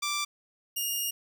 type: tone pair in turn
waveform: 10% pulse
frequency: 1174.7 / 2838 Hz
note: D6 / F7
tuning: 0 / +27 cents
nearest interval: octave + minor third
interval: 1527 cents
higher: second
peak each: -20 dBFS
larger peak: neither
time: 0.02-0.25 / 0.76-1.11 s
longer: second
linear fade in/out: 10 ms
effects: none